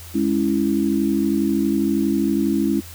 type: chord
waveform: sine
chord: C# minor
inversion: second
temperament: equal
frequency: 207.7 / 277.2 / 329.6 Hz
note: G#3 / C#4 / E4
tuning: 0 / 0 / 0 cents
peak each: -21 dBFS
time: 0.14-2.81 s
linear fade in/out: 20 ms
effects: added 84 Hz sine -38 dBFS peak until 2.94 s + white hiss -41 dBFS RMS until 2.94 s